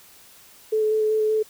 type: tone with vibrato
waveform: sine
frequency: 432.6 Hz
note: A4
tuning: 29 cents flat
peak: -18 dBFS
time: 0.72-1.43 s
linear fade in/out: 10 ms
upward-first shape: square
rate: 5.2 Hz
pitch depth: 10 cents each way
effects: white hiss -50 dBFS RMS until 1.49 s